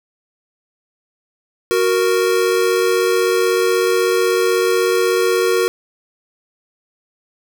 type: tone pair together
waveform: square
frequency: 370 / 466.2 Hz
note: F#4 / A#4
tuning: 0 / 0 cents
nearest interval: major third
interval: 400 cents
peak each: -17 dBFS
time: 1.71-5.68 s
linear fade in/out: 0 ms
effects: none

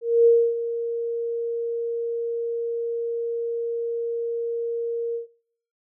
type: tone with ADSR envelope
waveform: sine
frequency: 466.2 Hz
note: A#4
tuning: in tune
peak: -11 dBFS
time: 0.01-5.27 s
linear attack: 250 ms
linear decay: 280 ms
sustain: -13 dB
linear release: 120 ms
effects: noise-tail reverb RT60 0.7 s tail -24 dB re dry

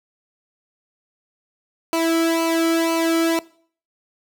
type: tone with flanger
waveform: sawtooth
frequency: 329.6 Hz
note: E4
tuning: in tune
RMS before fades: -19 dBFS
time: 1.93-3.39 s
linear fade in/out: 0 ms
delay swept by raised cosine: 0.56 to 1.13 ms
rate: 2 Hz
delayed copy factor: -0.8
effects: noise-tail reverb RT60 0.5 s tail -21 dB re dry

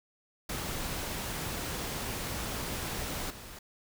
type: noise with level steps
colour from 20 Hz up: pink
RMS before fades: -36 / -46 dBFS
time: 0.49-3.59 s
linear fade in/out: 5 ms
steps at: 3.3 s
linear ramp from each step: 5 ms
effects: none

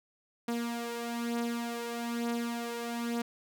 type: beating tone pair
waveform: sawtooth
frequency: 235 / 236.1 Hz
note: A#3 / A#3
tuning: +14 / +22 cents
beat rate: 1.1 Hz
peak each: -30 / -34 dBFS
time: 0.48-3.22 s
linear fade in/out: 5 ms
effects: none

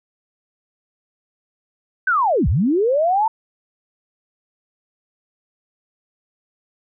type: linear two-way sweep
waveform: sine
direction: down then up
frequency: 1568 to 53.5 to 913 Hz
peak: -14 dBFS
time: 2.07-3.28 s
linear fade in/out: 5 ms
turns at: 2.48 s
effects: none

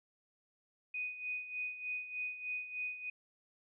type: tone with tremolo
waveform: sine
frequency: 2489 Hz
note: D#7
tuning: in tune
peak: -35 dBFS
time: 0.94-3.1 s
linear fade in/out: 5 ms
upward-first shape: sine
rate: 3.3 Hz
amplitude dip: 70%
effects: none

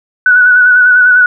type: tone with vibrato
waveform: sine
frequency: 1480 Hz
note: F#6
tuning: in tune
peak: -3 dBFS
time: 0.26-1.26 s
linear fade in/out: 2 ms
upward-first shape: square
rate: 10 Hz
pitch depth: 25 cents each way
effects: none

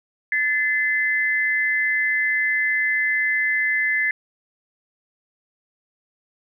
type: tone pair together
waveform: sine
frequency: 1742.3 / 2047 Hz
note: A6 / C7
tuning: -17 / -38 cents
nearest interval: minor third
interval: 279 cents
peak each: -21 dBFS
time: 0.32-4.11 s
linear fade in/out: 2 ms
effects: none

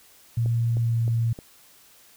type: tone with pitch glide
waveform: sine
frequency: 116.54 to 115.47 Hz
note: A#2 to A#2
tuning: 0 to -16 cents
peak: -20 dBFS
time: 0.37-1.33 s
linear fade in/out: 5 ms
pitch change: -16 cents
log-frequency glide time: 0.81-0.96 s
type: click train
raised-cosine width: 2 ms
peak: -24 dBFS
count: 4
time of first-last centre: 0.46-1.389 s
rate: 3.23 Hz
effects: white hiss -54 dBFS RMS until 2.16 s

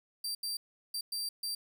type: tone bursts at uneven times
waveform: sawtooth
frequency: 4699 Hz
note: D8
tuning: in tune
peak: -31 dBFS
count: 5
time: 0.24-0.35 / 0.43-0.57 / 0.94-1.01 / 1.12-1.29 / 1.43-1.55 s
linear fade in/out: 5 ms
effects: none

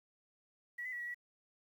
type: tone with pitch steps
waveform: sine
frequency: 1932 / 2018 / 1935 / 1921 / 1937 Hz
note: B6 / B6 / B6 / B6 / B6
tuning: -39 / +37 / -36 / -48 / -34 cents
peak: -39 dBFS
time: 0.78-1.145 s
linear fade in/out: 10 ms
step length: 73 ms
effects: 11-bit

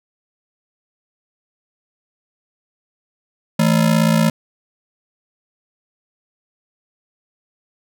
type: ring-modulated tone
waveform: square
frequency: 192 Hz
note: G3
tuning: 36 cents flat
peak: -10 dBFS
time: 3.59-4.3 s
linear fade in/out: 5 ms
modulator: 28.5 Hz
effects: none

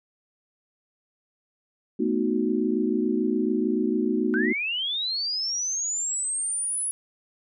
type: chord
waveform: sine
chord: B dominant seventh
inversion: third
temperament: equal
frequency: 220 / 246.9 / 311.1 / 370 Hz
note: A3 / B3 / D#4 / F#4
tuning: 0 / 0 / 0 / 0 cents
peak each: -27 dBFS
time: 1.99-4.53 s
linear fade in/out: 10 ms
type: linear sweep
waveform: sine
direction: up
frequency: 1480 to 10400 Hz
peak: -25 dBFS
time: 4.34-6.91 s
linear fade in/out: 0 ms
effects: none

